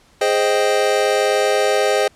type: chord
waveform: square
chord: Ab major seventh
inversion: none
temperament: equal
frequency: 415.3 / 523.3 / 622.3 / 784 Hz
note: Ab4 / C5 / Eb5 / G5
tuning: 0 / 0 / 0 / 0 cents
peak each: -20 / -20 / -21 / -23 dBFS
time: 0.21-2.08 s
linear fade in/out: 5 ms
effects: pink hiss -53 dBFS RMS until 2.15 s + low-pass 9000 Hz 12 dB/octave